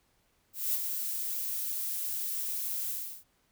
violet noise with ADSR envelope, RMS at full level -28 dBFS, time 0.53-3.24 s, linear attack 210 ms, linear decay 29 ms, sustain -6 dB, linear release 340 ms, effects pink hiss -71 dBFS RMS until 3.51 s

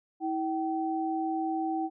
sine tone pair together, 323.3 / 769 Hz, E4 / G5, -34 / -33 cents, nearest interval octave + minor third, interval 1501 cents, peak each -30 / -31 dBFS, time 0.2-1.9 s, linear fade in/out 50 ms, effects none

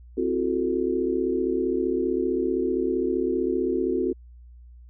sine chord, F# half-diminished seventh, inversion second, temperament equal with one note detuned, 261.6 / 334.6 / 370 / 440 Hz, C4 / E4 / F#4 / A4, 0 / +26 / 0 / 0 cents, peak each -28 / -29 / -25 / -29 dBFS, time 0.17-4.13 s, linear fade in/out 10 ms, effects added 60 Hz sine -44 dBFS peak until 4.89 s

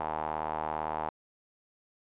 sawtooth tone with band-pass filter, 77.78 Hz, D#2, in tune, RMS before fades -34 dBFS, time 0-1.09 s, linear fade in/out 0 ms, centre 860 Hz, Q 4, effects resampled to 8000 Hz

